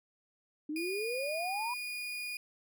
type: exponential sweep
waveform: sine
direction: up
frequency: 293.4 to 1000 Hz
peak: -34 dBFS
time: 0.69-1.74 s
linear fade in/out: 5 ms
type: tone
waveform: 35% pulse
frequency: 2448 Hz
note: D#7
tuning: 29 cents flat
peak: -35 dBFS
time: 0.76-2.37 s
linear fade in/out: 2 ms
effects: none